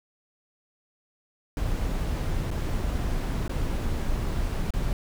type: noise with dropouts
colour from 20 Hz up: brown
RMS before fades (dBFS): -27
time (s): 1.57-4.93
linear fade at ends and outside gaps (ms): 1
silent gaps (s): 2.506-2.513 / 3.479-3.494 / 4.706-4.737
effects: none